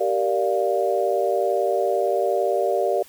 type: chord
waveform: sine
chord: G minor seventh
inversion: none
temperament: equal with one note detuned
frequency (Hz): 388.4 / 466.2 / 587.3 / 698.5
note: G4 / Bb4 / D5 / F5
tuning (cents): -16 / 0 / 0 / 0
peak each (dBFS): -24 / -25 / -23 / -25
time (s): 0-3.03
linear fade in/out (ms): 10
effects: white hiss -49 dBFS RMS until 3.08 s